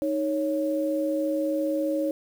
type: tone pair together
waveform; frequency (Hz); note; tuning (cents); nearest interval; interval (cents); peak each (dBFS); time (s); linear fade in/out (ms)
sine; 311.1 / 554.4; D#4 / C#5; 0 / 0; minor seventh; 1000; -26; 0.02-2.11; 0
effects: 8-bit